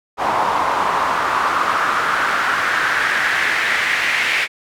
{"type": "noise with band-pass filter sweep", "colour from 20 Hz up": "pink", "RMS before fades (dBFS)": -18, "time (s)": [0.17, 4.48], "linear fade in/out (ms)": 50, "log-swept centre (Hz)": [900, 2200], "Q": 3.2, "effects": []}